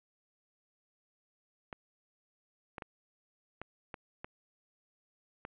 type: clicks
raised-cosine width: 0.5 ms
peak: -26 dBFS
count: 7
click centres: 1.728 / 2.782 / 2.822 / 3.616 / 3.942 / 4.245 / 5.451 s
effects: resampled to 8000 Hz + 11-bit